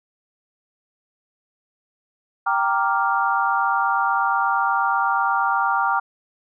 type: chord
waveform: sine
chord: G minor seventh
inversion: none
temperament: equal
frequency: 784 / 932.3 / 1174.7 / 1396.9 Hz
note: G5 / Bb5 / D6 / F6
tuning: 0 / 0 / 0 / 0 cents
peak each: -23 dBFS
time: 2.46-6 s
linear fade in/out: 10 ms
effects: none